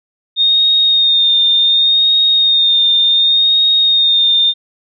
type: tone with vibrato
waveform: sine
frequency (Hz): 3677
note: A#7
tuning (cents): -24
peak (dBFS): -8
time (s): 0.36-4.54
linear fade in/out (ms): 50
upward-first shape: sine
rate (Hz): 0.68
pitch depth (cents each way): 27
effects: none